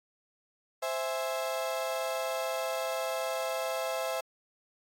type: chord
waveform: 35% pulse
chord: C augmented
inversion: none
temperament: equal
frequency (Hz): 523.3 / 659.3 / 830.6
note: C5 / E5 / G#5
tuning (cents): 0 / 0 / 0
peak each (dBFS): -33 / -32 / -38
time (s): 0.82-4.21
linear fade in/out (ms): 10
effects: AAC 64 kbps